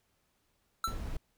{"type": "tone with exponential decay", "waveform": "square", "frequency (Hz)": 1336, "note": "E6", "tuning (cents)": 23, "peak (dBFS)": -27, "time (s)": [0.84, 0.99], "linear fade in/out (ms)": 2, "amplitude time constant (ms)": 32}
{"type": "noise", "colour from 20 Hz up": "brown", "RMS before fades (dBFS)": -37, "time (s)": [0.87, 1.17], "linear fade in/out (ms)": 5}
{"effects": ["pink hiss -75 dBFS RMS until 1.37 s"]}